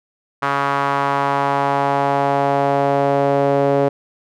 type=tone with band-pass filter sweep; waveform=sawtooth; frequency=140 Hz; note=C#3; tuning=18 cents sharp; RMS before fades=-17 dBFS; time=0.42-3.89 s; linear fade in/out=10 ms; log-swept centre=1200 to 520 Hz; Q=2.3; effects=none